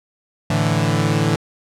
sawtooth chord, A suspended fourth, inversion none, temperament equal, 110 / 146.83 / 164.81 Hz, A2 / D3 / E3, 0 / 0 / 0 cents, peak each -16 dBFS, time 0.5-1.36 s, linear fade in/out 5 ms, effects low-pass 9000 Hz 12 dB/octave

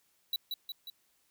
square tone with echo, 3931 Hz, B7, 9 cents flat, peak -30 dBFS, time 0.33-0.36 s, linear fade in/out 2 ms, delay 180 ms, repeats 3, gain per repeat -4 dB, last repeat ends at 0.9 s, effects white hiss -72 dBFS RMS until 1.3 s

